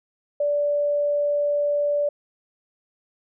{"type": "tone", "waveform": "sine", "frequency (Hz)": 582, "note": "D5", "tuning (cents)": -16, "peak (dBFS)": -19, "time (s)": [0.4, 2.09], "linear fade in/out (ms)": 5, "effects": []}